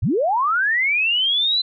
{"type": "linear sweep", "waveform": "sine", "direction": "up", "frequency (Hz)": [66.2, 4069], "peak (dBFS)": -16, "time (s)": [0.02, 1.62], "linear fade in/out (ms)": 10, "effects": []}